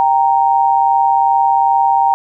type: tone pair together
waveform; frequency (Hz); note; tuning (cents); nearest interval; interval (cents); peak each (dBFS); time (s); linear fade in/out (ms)
sine; 787.5 / 930; G5 / A#5; +8 / -4; minor third; 288; -12; 0-2.14; 0
effects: none